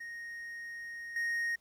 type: tone with level steps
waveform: triangle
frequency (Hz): 1864.7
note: A#6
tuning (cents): 0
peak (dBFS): -39 / -29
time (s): 0-1.56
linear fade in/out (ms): 10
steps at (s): 1.16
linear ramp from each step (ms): 2
effects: pink hiss -71 dBFS RMS until 1.6 s